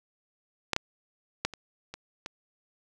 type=clicks; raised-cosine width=0.2 ms; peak=-8 / -8 / -9 / -24 / -22 / -19 dBFS; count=6; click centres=0.733 / 0.764 / 1.45 / 1.537 / 1.94 / 2.261 s; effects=none